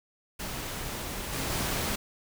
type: noise with level steps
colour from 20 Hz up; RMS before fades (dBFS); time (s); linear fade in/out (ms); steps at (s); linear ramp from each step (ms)
pink; -36 / -32 / -30; 0.39-1.96; 10; 1.32 / 1.5; 20
effects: none